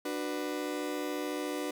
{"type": "chord", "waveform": "35% pulse", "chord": "B minor", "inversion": "first", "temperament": "just", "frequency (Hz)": [296.3, 370.4, 493.9], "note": ["D4", "F#4", "B4"], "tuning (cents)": [15, 2, 0], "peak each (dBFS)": [-34, -37, -37], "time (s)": [0.05, 1.71], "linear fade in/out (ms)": 5, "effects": []}